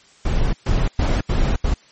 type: noise bursts at uneven times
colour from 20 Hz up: brown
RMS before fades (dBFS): -17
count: 5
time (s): 0.25-0.53 / 0.66-0.88 / 0.99-1.21 / 1.29-1.56 / 1.64-1.74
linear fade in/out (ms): 5
effects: white hiss -51 dBFS RMS until 1.91 s + MP3 32 kbps